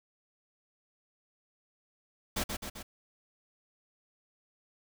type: noise with echo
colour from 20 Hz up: pink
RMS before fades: -32 dBFS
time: 2.36-2.44 s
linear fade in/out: 10 ms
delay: 130 ms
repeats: 3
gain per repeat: -4 dB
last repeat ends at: 2.83 s
effects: none